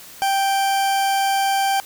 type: tone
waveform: 40% pulse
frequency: 784 Hz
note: G5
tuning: in tune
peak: -16 dBFS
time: 0.22-1.8 s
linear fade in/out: 0 ms
effects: white hiss -41 dBFS RMS until 1.85 s